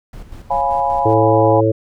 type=noise with tremolo; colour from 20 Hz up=brown; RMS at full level=-32 dBFS; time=0.13-1.14 s; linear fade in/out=2 ms; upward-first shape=square; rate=5.2 Hz; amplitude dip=55%
type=chord; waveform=sine; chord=C# dominant seventh; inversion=none; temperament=equal with one note detuned; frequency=549.6 / 698.5 / 830.6 / 987.8 Hz; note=C#5 / E#5 / G#5 / B5; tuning=-15 / 0 / 0 / 0 cents; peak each=-23 / -20 / -17 / -21 dBFS; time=0.5-1.61 s; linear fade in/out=10 ms
type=harmonic tone; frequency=110 Hz; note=A2; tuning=in tune; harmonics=1 / 3 / 4 / 5; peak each=-17 / -17 / -17 / -17 dBFS; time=1.05-1.72 s; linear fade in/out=10 ms
effects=none